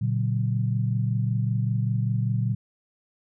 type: tone cluster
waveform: sine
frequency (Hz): 117.5 / 142.7 / 187.3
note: A#2 / D3 / F#3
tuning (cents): +14 / -49 / +21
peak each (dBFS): -23 / -29 / -30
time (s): 0.01-2.55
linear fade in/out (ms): 10
effects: none